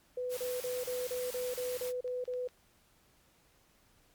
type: tone bursts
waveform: sine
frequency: 499.1 Hz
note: B4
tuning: 18 cents sharp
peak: -33 dBFS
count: 10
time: 0.17-2.476 s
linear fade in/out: 5 ms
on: 200 ms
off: 34 ms
type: noise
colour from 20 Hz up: white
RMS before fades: -44 dBFS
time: 0.29-1.93 s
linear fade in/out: 50 ms
type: clicks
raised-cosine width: 0.2 ms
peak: -39 dBFS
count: 9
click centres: 1.12 / 1.284 / 1.415 / 1.49 / 1.604 / 2.078 / 2.254 / 2.337 / 2.487 s
effects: pink hiss -67 dBFS RMS until 4.14 s + MP3 96 kbps